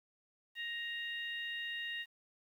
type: harmonic tone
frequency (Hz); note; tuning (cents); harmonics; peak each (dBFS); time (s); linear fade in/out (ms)
935; A#5; +5; 2 / 3 / 4; -40 / -43 / -48; 0.55-2.06; 50
effects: 11-bit